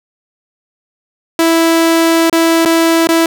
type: tone with dropouts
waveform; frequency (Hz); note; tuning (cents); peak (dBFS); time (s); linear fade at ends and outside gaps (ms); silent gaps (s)
sawtooth; 329.6; E4; 0; -4; 1.39-3.26; 2; 2.298-2.327 / 2.651-2.657 / 3.072-3.089
effects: none